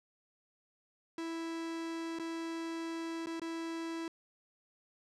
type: tone with dropouts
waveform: 45% pulse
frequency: 329.6 Hz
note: E4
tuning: in tune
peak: -37 dBFS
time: 1.18-4.08 s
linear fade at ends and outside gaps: 2 ms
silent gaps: 2.188-2.196 / 3.26-3.269 / 3.397-3.417 s
effects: low-pass 7000 Hz 12 dB/octave